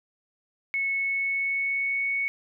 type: tone with pitch glide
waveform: sine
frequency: 2200 to 2220 Hz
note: C#7 to C#7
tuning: -14 to +2 cents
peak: -24 dBFS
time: 0.74-2.28 s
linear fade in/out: 0 ms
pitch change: +16 cents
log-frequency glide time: 0.9-2.04 s
effects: none